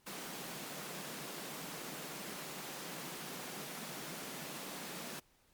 pink high-pass noise, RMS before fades -45 dBFS, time 0.06-5.2 s, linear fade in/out 10 ms, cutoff 140 Hz, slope 96 dB/octave, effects pink hiss -70 dBFS RMS until 5.53 s + MP3 96 kbps

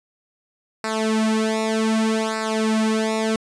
sawtooth tone with flanger, 220 Hz, A3, in tune, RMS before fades -21 dBFS, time 0.84-3.36 s, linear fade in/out 2 ms, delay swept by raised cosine 0.31 to 3.91 ms, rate 0.65 Hz, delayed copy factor -1, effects resampled to 22050 Hz

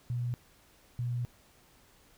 sine tone bursts at uneven times, 121.5 Hz, B2, 28 cents flat, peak -30 dBFS, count 2, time 0.1-0.34 / 0.99-1.25 s, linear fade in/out 0 ms, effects pink hiss -62 dBFS RMS until 2.17 s

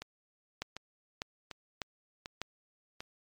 two click trains, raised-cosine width 0.2 ms, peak -18 / -23 dBFS, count 4 / 5, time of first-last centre 0.62-2.416 / 0.02-3.005 s, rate 1.67 / 1.34 Hz, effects MP3 96 kbps

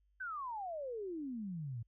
sine exponential sweep, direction down, 1568 to 108.9 Hz, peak -39 dBFS, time 0.2-1.83 s, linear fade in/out 10 ms, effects added 50 Hz sine -70 dBFS peak until 1.87 s

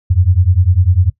sine beating tone pair, 85.4 / 95.4 Hz, F2 / G2, -38 / -47 cents, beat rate 10 Hz, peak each -11 dBFS, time 0.1-1.1 s, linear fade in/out 10 ms, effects noise-tail reverb RT60 0.1 s tail -19 dB re dry

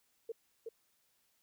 sine tone with echo, 455.2 Hz, A#4, 41 cents flat, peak -37 dBFS, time 0.29-0.32 s, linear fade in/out 5 ms, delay 370 ms, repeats 1, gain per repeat -3 dB, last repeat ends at 0.69 s, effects white hiss -75 dBFS RMS until 1.42 s

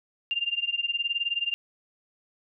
sine tone with tremolo, 2795 Hz, F7, 1 cent sharp, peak -22 dBFS, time 0.31-1.54 s, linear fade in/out 0 ms, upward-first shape sine, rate 19 Hz, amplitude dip 90%, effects none

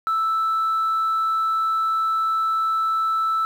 sine tone, 1318.5 Hz, E6, in tune, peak -17 dBFS, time 0.07-3.45 s, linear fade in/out 0 ms, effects tanh soft clip ceiling -16 dBFS + 8-bit

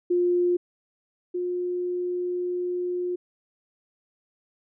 sine tone pair in turn, 353.7 / 357.2 Hz, F4 / F4, +22 / +39 cents, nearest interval unison, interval 17 cents, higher second, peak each -19 / -25 dBFS, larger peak first, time 0.1-0.57 / 1.34-3.16 s, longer second, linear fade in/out 10 ms, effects none

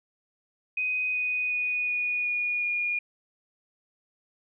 sine tone with pitch steps, 2503 / 2489 / 2474 / 2460 / 2446 / 2432 Hz, D#7 / D#7 / D#7 / D#7 / D#7 / D#7, +10 / 0 / -10 / -20 / -30 / -40 cents, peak -25 dBFS, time 0.77-2.99 s, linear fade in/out 5 ms, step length 370 ms, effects none

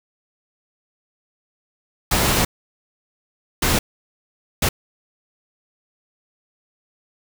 pink noise bursts at uneven times, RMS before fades -18 dBFS, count 3, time 2.11-2.45 / 3.62-3.79 / 4.62-4.69 s, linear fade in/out 5 ms, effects none

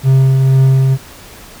triangle tone with tremolo, 133.2 Hz, C3, 31 cents sharp, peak -3 dBFS, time 0.03-0.98 s, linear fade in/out 50 ms, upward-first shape triangle, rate 2.1 Hz, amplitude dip 30%, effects pink hiss -36 dBFS RMS until 1.6 s

